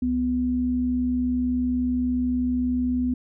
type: tone pair together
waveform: sine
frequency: 66.1 / 249.6 Hz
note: C2 / B3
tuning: +18 / +19 cents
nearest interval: octave + major seventh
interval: 2301 cents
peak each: -31 / -21 dBFS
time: 0.02-3.14 s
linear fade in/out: 5 ms
effects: none